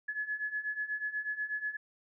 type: beating tone pair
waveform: sine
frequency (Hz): 1700 / 1708.2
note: G#6 / G#6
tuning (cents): +40 / +48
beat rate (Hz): 8.2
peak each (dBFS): -38 / -35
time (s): 0.08-1.77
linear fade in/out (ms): 10
effects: none